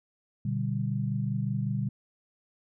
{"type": "chord", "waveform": "sine", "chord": "G major", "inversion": "first", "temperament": "equal with one note detuned", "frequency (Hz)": [121.49, 146.83, 196], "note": ["B2", "D3", "G3"], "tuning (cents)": [-28, 0, 0], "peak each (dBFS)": [-30, -32, -32], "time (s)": [0.45, 1.89], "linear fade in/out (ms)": 5, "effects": []}